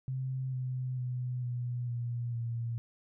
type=tone with pitch steps; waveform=sine; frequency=130.81 / 127.9 / 125.05 / 122.26 / 119.54 / 116.88 Hz; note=C3 / C3 / B2 / B2 / A#2 / A#2; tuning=0 / -39 / +22 / -17 / +44 / +5 cents; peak=-32 dBFS; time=0.08-2.78 s; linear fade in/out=0 ms; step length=450 ms; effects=none